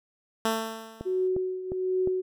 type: tone with exponential decay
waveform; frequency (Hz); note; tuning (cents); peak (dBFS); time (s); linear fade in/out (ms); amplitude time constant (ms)
10% pulse; 223.2; A3; +25; -14; 0.45-1.28; 2; 180
type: click train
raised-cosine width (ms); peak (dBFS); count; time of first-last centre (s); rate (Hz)
2; -21; 4; 1.01-2.074; 2.82
type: tone with tremolo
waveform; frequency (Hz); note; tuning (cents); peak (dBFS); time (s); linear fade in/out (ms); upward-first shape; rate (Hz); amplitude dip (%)
sine; 371.4; F#4; +7; -22; 1.05-2.22; 20; triangle; 1.3; 75
effects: none